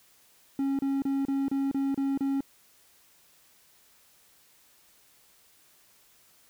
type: tone bursts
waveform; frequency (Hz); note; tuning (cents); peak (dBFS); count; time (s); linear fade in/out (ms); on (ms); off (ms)
triangle; 273.9; C#4; -21; -23; 8; 0.59-2.407; 2; 200; 31
effects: white hiss -61 dBFS RMS until 6.49 s